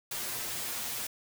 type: noise with comb filter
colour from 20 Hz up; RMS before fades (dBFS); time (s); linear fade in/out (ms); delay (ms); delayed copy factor
white; -36; 0.11-1.07; 5; 8.4; +0.95
effects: none